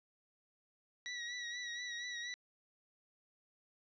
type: tone with vibrato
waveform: 25% pulse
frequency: 1929 Hz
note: B6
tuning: 41 cents flat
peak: -37 dBFS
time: 1.06-2.34 s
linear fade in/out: 0 ms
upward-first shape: sine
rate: 4.2 Hz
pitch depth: 41 cents each way
effects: resampled to 16000 Hz